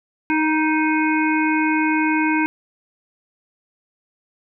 harmonic tone with a mistuned harmonic, 311.1 Hz, D#4, in tune, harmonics 1 / 3 / 5 / 7 / 8, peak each -18 / -23 / -25 / -26 / -27 dBFS, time 0.3-2.46 s, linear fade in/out 0 ms, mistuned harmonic 3, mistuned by +16 cents, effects none

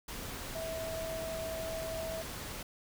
sine tone in noise, 650 Hz, E5, 24 cents flat, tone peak -37 dBFS, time 0.55-2.22 s, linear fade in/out 5 ms, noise pink, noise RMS -42 dBFS, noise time 0.08-2.63 s, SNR +2 dB, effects none

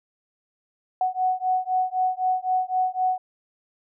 sine beating tone pair, 740 / 743.9 Hz, F#5 / F#5, 0 / +9 cents, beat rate 3.9 Hz, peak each -24 dBFS, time 1.01-3.18 s, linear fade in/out 2 ms, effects none

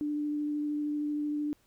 sine tone with vibrato, 296.3 Hz, D4, 15 cents sharp, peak -29 dBFS, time 0.01-1.53 s, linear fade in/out 0 ms, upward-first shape sine, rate 13 Hz, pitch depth 9 cents each way, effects pink hiss -68 dBFS RMS until 1.66 s

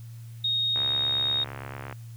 sine tone, 3729 Hz, A#7, in tune, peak -23 dBFS, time 0.44-1.44 s, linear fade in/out 5 ms
click train, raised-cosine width 0.5 ms, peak -22 dBFS, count 81, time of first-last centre 0.76-1.926 s, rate 68.6 Hz
effects added 115 Hz sine -39 dBFS peak until 2.16 s + white hiss -58 dBFS RMS until 2.16 s

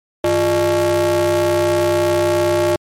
square ring-modulated tone, 126.9 Hz, B2, 47 cents sharp, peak -11 dBFS, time 0.24-2.76 s, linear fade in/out 2 ms, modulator 476 Hz, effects MP3 64 kbps

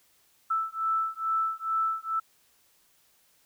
sine beating tone pair, 1318.5 / 1320.8 Hz, E6 / E6, 0 / +3 cents, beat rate 2.3 Hz, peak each -29 dBFS, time 0.5-2.2 s, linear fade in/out 10 ms, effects white hiss -65 dBFS RMS until 3.45 s

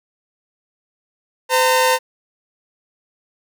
sawtooth tone pair together, 512.1 / 914 Hz, C5 / A#5, -37 / -34 cents, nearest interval minor seventh, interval 1003 cents, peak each -12 dBFS, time 1.49-1.99 s, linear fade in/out 50 ms, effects none

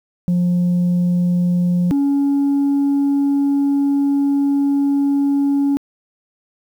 sine tone pair in turn, 176.9 / 280.8 Hz, F3 / C#4, +23 / +22 cents, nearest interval minor sixth, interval 799 cents, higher second, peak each -11 dBFS, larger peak neither, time 0.28-1.91 / 1.91-5.77 s, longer second, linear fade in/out 0 ms, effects tanh soft clip ceiling -12 dBFS + 8-bit

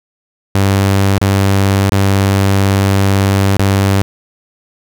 sawtooth tone with dropouts, 98 Hz, G2, in tune, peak -5 dBFS, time 0.55-4.02 s, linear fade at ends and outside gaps 0 ms, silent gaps 1.182-1.215 / 1.897-1.921 / 3.57-3.595 s, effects none

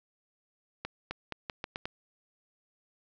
accelerating click train, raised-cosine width 0.3 ms, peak -19 dBFS, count 7, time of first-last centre 0.85-1.855 s, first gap 260 ms, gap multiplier 0.82, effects resampled to 16000 Hz + 10-bit

